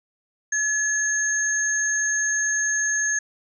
sine tone pair together, 1704 / 6445 Hz, G#6 / G8, +44 / +47 cents, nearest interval octave + major seventh, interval 2303 cents, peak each -23 dBFS, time 0.52-3.19 s, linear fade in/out 5 ms, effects none

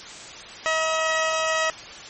15% pulse tone pair together, 639.4 / 958 Hz, D#5 / A#5, +47 / +47 cents, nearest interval perfect fifth, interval 700 cents, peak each -15 / -24 dBFS, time 0.66-1.7 s, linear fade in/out 0 ms, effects white hiss -39 dBFS RMS until 2.09 s + MP3 32 kbps

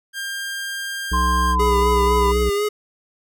sawtooth tone, 1599 Hz, G6, 34 cents sharp, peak -22 dBFS, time 0.13-1.56 s, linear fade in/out 50 ms
harmonic tone, 62.3 Hz, B1, 16 cents sharp, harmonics 1 / 3 / 5 / 7, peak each -19 / -29 / -33 / -36 dBFS, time 1.11-2.5 s, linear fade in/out 10 ms
sine tone with pitch glide, 1046.5 to 999.2 Hz, C6 to B5, 0 to +20 cents, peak -18 dBFS, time 1.13-2.32 s, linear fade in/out 10 ms, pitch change -80 cents, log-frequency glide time 1.49-1.63 s
square tone with vibrato, 411.9 Hz, G#4, 14 cents flat, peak -19 dBFS, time 1.59-2.69 s, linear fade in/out 10 ms, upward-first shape triangle, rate 4 Hz, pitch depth 43 cents each way
effects none

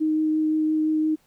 sine tone with vibrato, 311.1 Hz, D#4, in tune, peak -19 dBFS, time 0-1.16 s, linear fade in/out 20 ms, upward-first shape triangle, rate 5.8 Hz, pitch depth 10 cents each way, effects pink hiss -63 dBFS RMS until 1.26 s

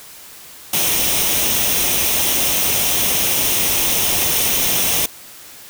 white noise with comb filter, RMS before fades -17 dBFS, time 0.73-5.06 s, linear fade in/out 5 ms, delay 0.33 ms, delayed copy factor +0.5, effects white hiss -39 dBFS RMS until 5.69 s

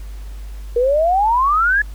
sine exponential sweep, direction up, 466.2 to 1726 Hz, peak -12 dBFS, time 0.76-1.82 s, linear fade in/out 5 ms, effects added 50 Hz sine -28 dBFS peak until 1.94 s + pink hiss -47 dBFS RMS until 1.94 s

